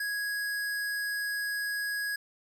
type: tone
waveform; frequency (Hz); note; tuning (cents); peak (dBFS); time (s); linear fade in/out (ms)
square; 1661.2; G#6; 0; -31; 0-2.16; 5
effects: none